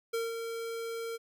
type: tone with ADSR envelope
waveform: square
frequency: 458.5 Hz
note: A#4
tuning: 29 cents flat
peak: -30 dBFS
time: 0.13-1.18 s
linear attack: 12 ms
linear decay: 180 ms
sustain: -6 dB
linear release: 28 ms
effects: none